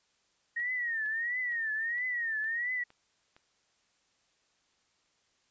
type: tone with vibrato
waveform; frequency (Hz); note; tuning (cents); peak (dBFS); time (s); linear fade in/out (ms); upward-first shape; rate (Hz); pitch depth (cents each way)
sine; 1864.7; A#6; 0; -30; 0.56-2.84; 10; triangle; 1.5; 150
type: click train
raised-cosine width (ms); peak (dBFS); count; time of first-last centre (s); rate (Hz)
0.3; -40; 7; 0.6-3.365; 2.17
effects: white hiss -72 dBFS RMS until 5.5 s + resampled to 16000 Hz